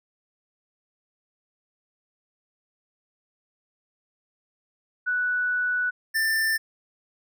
sine / square tone pair in turn, 1480 / 1782 Hz, F#6 / A6, 0 / +22 cents, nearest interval minor third, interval 322 cents, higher second, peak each -22 dBFS, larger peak neither, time 5.06-5.91 / 6.14-6.58 s, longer first, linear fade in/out 20 ms, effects none

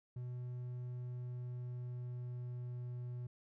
triangle tone with pitch glide, 123.7 to 122.77 Hz, B2 to B2, +3 to -10 cents, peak -39 dBFS, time 0.16-3.27 s, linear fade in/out 5 ms, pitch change -13 cents, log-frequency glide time 0.9-3.04 s, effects none

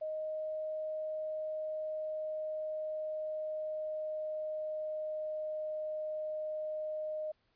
sine tone with pitch glide, 622.3 to 617.3 Hz, D#5 to D#5, 0 to -14 cents, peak -35 dBFS, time 0.01-7.32 s, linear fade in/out 10 ms, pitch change -14 cents, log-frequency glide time 0.75-5.7 s, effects pink hiss -75 dBFS RMS until 7.55 s + resampled to 11025 Hz

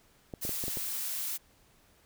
clicks, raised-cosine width 2 ms, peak -25 dBFS, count 6, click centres 0.338 / 0.451 / 0.493 / 0.639 / 0.681 / 0.772 s
blue noise, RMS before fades -35 dBFS, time 0.41-1.38 s, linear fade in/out 20 ms
effects pink hiss -64 dBFS RMS until 2.05 s

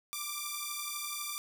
5% pulse beating tone pair, 1173 / 1185 Hz, D6 / D6, -2 / +15 cents, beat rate 12 Hz, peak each -27 dBFS, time 0.13-1.38 s, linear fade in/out 0 ms, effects none

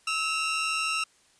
sawtooth tone pair together, 1299 / 2751 Hz, E6 / F7, -26 / -27 cents, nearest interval octave + minor second, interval 1299 cents, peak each -26 / -25 dBFS, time 0.07-1.04 s, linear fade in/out 5 ms, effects white hiss -62 dBFS RMS until 1.39 s + resampled to 22050 Hz

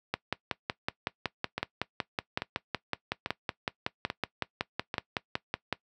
two click trains, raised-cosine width 0.3 ms, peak -12 / -15 dBFS, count 31 / 5, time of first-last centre 0.14-5.727 / 1.58-4.941 s, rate 5.37 / 1.19 Hz, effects noise-tail reverb RT60 0.1 s tail -20 dB re dry + high-pass 80 Hz 12 dB/octave

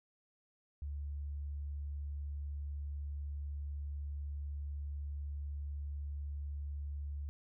sine tone, 72 Hz, D2, 34 cents flat, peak -38 dBFS, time 0.82-7.29 s, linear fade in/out 0 ms, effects none

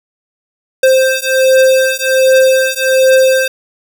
square beating tone pair, 523.3 / 524.6 Hz, C5 / C5, 0 / +4 cents, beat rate 1.3 Hz, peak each -11 dBFS, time 0.83-3.48 s, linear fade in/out 5 ms, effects none

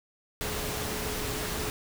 sine tone in noise, 424.5 Hz, G#4, 38 cents sharp, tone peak -39 dBFS, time 0.41-1.7 s, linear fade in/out 0 ms, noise pink, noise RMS -33 dBFS, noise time 0.41-1.7 s, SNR -9 dB, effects none

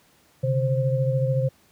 sine tone cluster, 131.3 / 145 / 526 Hz, C3 / D3 / C5, +6 / -22 / +9 cents, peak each -21 / -28 / -25 dBFS, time 0.43-1.49 s, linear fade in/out 10 ms, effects pink hiss -59 dBFS RMS until 1.71 s + high-pass 80 Hz 12 dB/octave

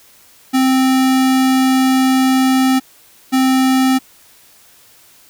square tone pair in turn, 261.6 / 261.6 Hz, C4 / C4, 0 / 0 cents, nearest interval unison, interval 0 cents, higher neither, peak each -11 dBFS, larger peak neither, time 0.53-2.8 / 3.32-3.99 s, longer first, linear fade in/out 20 ms, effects white hiss -47 dBFS RMS until 5.29 s

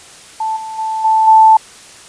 sine tone with level steps, 880 Hz, A5, in tune, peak -15 / -23 / -16 / -8 / -3 dBFS, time 0.4-1.57 s, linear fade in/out 5 ms, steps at 0.56 / 0.78 / 1.04 / 1.27 s, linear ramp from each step 10 ms, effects white hiss -38 dBFS RMS until 2.08 s + resampled to 22050 Hz

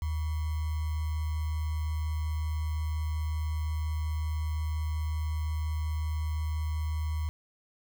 sine tone with sample-and-hold, 77.78 Hz, D#2, in tune, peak -28 dBFS, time 0.02-7.29 s, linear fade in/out 0 ms, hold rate 1050 Hz, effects none

